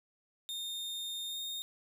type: tone with pitch glide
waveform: 40% pulse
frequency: 3655 to 3685 Hz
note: A#7 to A#7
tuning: -35 to -21 cents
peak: -36 dBFS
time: 0.49-1.62 s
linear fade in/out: 0 ms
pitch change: +14 cents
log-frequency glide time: 1.27-1.38 s
effects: none